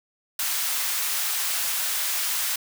white high-pass noise, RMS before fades -26 dBFS, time 0.39-2.56 s, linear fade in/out 5 ms, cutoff 950 Hz, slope 12 dB/octave, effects none

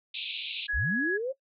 pink band-pass noise, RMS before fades -36 dBFS, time 0.14-0.67 s, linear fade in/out 5 ms, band 2400 to 4000 Hz, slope 96 dB/octave
sine tone, 1673 Hz, G#6, 12 cents sharp, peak -26 dBFS, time 0.68-1.18 s, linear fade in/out 20 ms
sine linear sweep, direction up, 32.47 to 554.4 Hz, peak -28 dBFS, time 0.73-1.33 s, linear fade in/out 20 ms
effects noise-tail reverb RT60 0.1 s tail -20 dB re dry + MP3 96 kbps

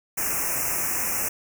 white band-stop noise, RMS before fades -26 dBFS, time 0.17-1.29 s, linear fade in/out 10 ms, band 2700 to 5400 Hz, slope 96 dB/octave, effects none

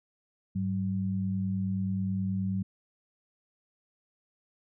sine tone pair together, 100.7 / 190.1 Hz, G2 / F#3, +47 / +47 cents, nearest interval major seventh, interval 1100 cents, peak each -32 / -29 dBFS, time 0.55-2.63 s, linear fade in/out 10 ms, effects none

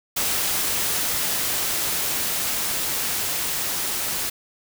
white noise with level ramp, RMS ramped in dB -23 to -26 dBFS, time 0.16-4.3 s, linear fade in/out 10 ms, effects none

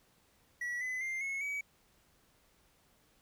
triangle tone with pitch steps, 1938 / 2017 / 2099 / 2184 / 2273 Hz, B6 / B6 / C7 / C#7 / C#7, -33 / +36 / +5 / -26 / +43 cents, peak -33 dBFS, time 0.61-1.61 s, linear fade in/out 5 ms, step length 200 ms, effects pink hiss -69 dBFS RMS until 3.21 s

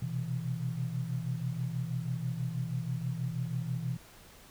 sine tone cluster, 123.9 / 130.1 / 164.5 Hz, B2 / C3 / E3, +6 / -9 / -3 cents, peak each -35 / -37 / -36 dBFS, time 0.02-3.97 s, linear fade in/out 5 ms, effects pink hiss -55 dBFS RMS until 4.5 s

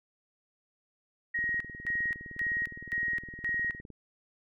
sine tone with tremolo, 1885 Hz, A#6, 19 cents sharp, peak -28 dBFS, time 1.34-3.81 s, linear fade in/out 10 ms, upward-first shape square, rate 1.9 Hz, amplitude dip 80%
click train, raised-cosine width 3 ms, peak -34 dBFS, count 50, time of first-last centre 1.39-3.903 s, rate 19.5 Hz
effects none

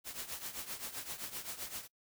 white noise with tremolo, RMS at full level -40 dBFS, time 0.04-1.88 s, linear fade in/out 50 ms, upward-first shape triangle, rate 7.7 Hz, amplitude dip 80%, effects noise-tail reverb RT60 0.1 s tail -25 dB re dry

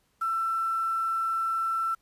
sine tone with quantisation, 1338 Hz, E6, 25 cents sharp, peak -25 dBFS, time 0.21-1.95 s, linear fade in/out 10 ms, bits 8, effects pink hiss -70 dBFS RMS until 2.01 s + resampled to 32000 Hz

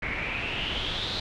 pink noise with low-pass filter sweep, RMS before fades -31 dBFS, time 0.02-1.2 s, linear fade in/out 5 ms, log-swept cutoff 2100 to 4000 Hz, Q 6.8, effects none

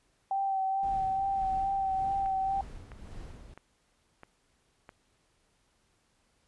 sine tone with vibrato, 775 Hz, G5, 20 cents flat, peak -27 dBFS, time 0.31-2.61 s, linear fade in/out 2 ms, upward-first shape sine, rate 2.3 Hz, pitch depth 22 cents each way
brown noise with tremolo, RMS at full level -43 dBFS, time 0.83-3.54 s, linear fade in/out 2 ms, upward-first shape sine, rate 1.8 Hz, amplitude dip 50%
click train, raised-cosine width 0.5 ms, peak -32 dBFS, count 5, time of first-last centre 2.26-4.892 s, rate 1.52 Hz
effects pink hiss -71 dBFS RMS until 6.47 s + resampled to 24000 Hz

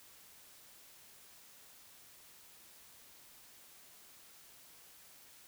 silence, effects white hiss -59 dBFS RMS until 5.47 s

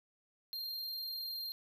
square tone with amplitude modulation, 4193 Hz, C8, 3 cents sharp, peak -38 dBFS, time 0.53-1.52 s, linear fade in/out 0 ms, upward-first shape sine, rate 40.1 Hz, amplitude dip 30%, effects none

